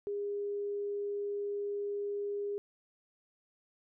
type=tone; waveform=sine; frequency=407 Hz; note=G#4; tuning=35 cents flat; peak=-33 dBFS; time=0.07-2.58 s; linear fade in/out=0 ms; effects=none